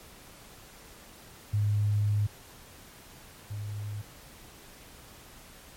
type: tone pair in turn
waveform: sine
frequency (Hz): 103.83 / 103.83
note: G#2 / G#2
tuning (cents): 0 / 0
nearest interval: unison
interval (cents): 0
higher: neither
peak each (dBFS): -23 / -33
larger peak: first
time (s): 1.53-2.27 / 3.5-4.02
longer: first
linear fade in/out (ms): 10
effects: pink hiss -51 dBFS RMS until 5.76 s + MP3 64 kbps